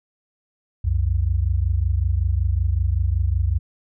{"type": "tone pair together", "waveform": "sine", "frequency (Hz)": [64.4, 89.73], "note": ["C2", "F2"], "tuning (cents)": [-27, 47], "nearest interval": "tritone", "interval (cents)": 574, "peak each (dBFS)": -20, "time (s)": [0.84, 3.59], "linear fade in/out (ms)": 10, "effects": []}